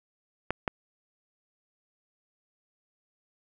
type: clicks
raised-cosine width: 0.5 ms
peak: -12 dBFS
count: 2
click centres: 0.506 / 0.678 s
effects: none